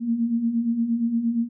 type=beating tone pair; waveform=sine; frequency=225.7 / 234.3 Hz; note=A3 / A#3; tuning=+44 / +9 cents; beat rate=8.6 Hz; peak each=-28 / -21 dBFS; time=0-1.49 s; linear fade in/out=50 ms; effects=none